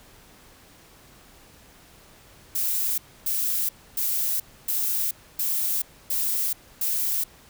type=noise bursts; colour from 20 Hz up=violet; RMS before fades=-25 dBFS; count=7; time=2.55-7.24 s; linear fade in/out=5 ms; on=430 ms; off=280 ms; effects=pink hiss -52 dBFS RMS until 7.49 s